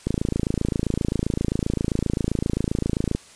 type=click train; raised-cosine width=3 ms; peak=-9 dBFS; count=86; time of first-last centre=0.07-3.15 s; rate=27.6 Hz; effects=white hiss -48 dBFS RMS until 3.35 s + resampled to 22050 Hz